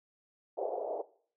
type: band-pass noise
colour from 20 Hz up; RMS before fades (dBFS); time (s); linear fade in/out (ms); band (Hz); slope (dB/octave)
pink; -36; 0.57-1.02; 10; 410 to 760; 48
effects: noise-tail reverb RT60 0.5 s tail -18 dB re dry